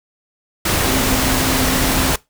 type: tone in noise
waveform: sine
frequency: 260.8 Hz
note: C4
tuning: 5 cents flat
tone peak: -22 dBFS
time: 0.85-2.12 s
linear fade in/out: 5 ms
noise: pink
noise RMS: -17 dBFS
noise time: 0.65-2.16 s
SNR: -8 dB
effects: noise-tail reverb RT60 0.2 s tail -21 dB re dry